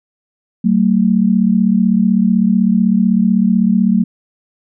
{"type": "tone pair together", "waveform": "sine", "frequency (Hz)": [189.7, 225.6], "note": ["F#3", "A3"], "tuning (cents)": [43, 44], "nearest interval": "minor third", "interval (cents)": 301, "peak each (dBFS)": -12, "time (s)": [0.64, 4.04], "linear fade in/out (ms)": 10, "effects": []}